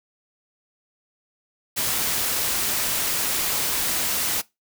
white noise, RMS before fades -24 dBFS, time 1.76-4.42 s, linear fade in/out 20 ms, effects noise-tail reverb RT60 0.2 s tail -21 dB re dry

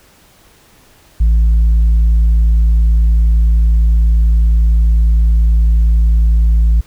sine tone, 55.6 Hz, A1, 19 cents sharp, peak -4 dBFS, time 1.2-6.81 s, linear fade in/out 10 ms, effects tanh soft clip ceiling -6 dBFS + pink hiss -47 dBFS RMS until 6.86 s

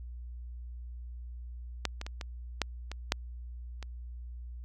clicks, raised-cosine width 0.2 ms, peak -12 / -21 / -23 / -21 / -10 / -22 / -8 / -25 dBFS, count 8, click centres 1.853 / 2.014 / 2.065 / 2.212 / 2.617 / 2.916 / 3.121 / 3.827 s, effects added 60 Hz sine -40 dBFS peak until 4.64 s

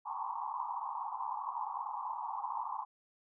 white band-pass noise, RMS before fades -39 dBFS, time 0.05-2.85 s, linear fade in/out 20 ms, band 810 to 1100 Hz, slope 96 dB/octave, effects none

